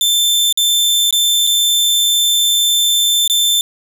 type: tone with dropouts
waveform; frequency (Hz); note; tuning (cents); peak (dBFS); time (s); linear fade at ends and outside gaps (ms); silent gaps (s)
sawtooth; 3549; A7; +14; -8; 0.01-3.61; 1; 0.526-0.574 / 1.108-1.126 / 1.468-1.472 / 3.277-3.298
effects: none